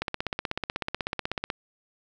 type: click train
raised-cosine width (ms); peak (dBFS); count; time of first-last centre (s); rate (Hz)
0.3; -12; 25; 0.02-1.501; 16.2
effects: none